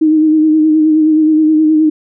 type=tone with vibrato; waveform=sine; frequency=311.1 Hz; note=D#4; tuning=in tune; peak=-6 dBFS; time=0.01-1.9 s; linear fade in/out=10 ms; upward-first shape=sine; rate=9.5 Hz; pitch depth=32 cents each way; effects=none